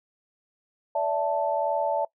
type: chord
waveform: sine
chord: D suspended second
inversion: none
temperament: equal with one note detuned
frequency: 577.2 / 659.3 / 880 Hz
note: D5 / E5 / A5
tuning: -30 / 0 / 0 cents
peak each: -27 dBFS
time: 0.95-2.05 s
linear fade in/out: 5 ms
effects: noise-tail reverb RT60 0.1 s tail -21 dB re dry